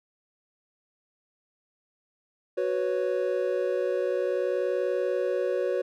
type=chord; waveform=triangle; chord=F# suspended fourth; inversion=none; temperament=equal; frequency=370 / 493.9 / 554.4 Hz; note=F#4 / B4 / C#5; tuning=0 / 0 / 0 cents; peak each=-27 dBFS; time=2.57-5.82 s; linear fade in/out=10 ms; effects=none